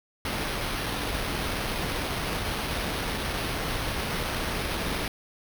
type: noise with sample-and-hold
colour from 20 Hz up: pink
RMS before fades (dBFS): -30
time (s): 0.25-5.08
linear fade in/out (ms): 2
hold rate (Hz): 7350
effects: none